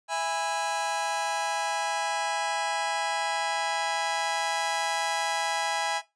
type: chord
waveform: sawtooth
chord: E major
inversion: none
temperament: just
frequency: 659.3 / 824.1 / 988.9 Hz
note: E5 / G#5 / B5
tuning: 0 / -14 / +2 cents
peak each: -29 / -25 / -30 dBFS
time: 0.08-6.02 s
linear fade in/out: 50 ms
effects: noise-tail reverb RT60 0.2 s tail -17 dB re dry + resampled to 22050 Hz